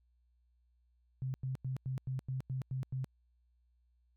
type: tone bursts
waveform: sine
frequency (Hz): 130.81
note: C3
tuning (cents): 0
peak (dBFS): -34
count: 9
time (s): 1.22-3.044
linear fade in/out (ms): 0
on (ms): 120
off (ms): 93
effects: added 60 Hz sine -69 dBFS peak until 4.16 s